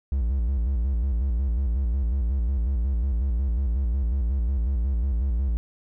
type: tone with vibrato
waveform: triangle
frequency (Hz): 62.3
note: B1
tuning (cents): +16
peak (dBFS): -19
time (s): 0.12-5.57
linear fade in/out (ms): 0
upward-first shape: square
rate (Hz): 5.5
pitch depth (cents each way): 150
effects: none